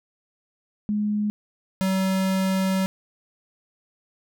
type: tone pair in turn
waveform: sine / square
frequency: 209.3 / 190.04 Hz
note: G#3 / F#3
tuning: +14 / +47 cents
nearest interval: major second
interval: 167 cents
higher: first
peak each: -21 dBFS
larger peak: neither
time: 0.89-1.3 / 1.81-2.86 s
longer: second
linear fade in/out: 0 ms
effects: none